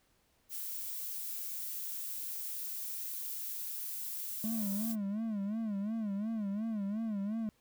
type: noise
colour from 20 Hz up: violet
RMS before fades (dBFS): -40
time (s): 0.49-4.96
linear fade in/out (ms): 50
type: tone with vibrato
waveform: triangle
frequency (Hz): 211.4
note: G#3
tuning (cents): +31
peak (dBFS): -31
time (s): 4.44-7.49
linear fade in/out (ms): 0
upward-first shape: sine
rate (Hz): 2.8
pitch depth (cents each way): 130
effects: pink hiss -72 dBFS RMS until 7.6 s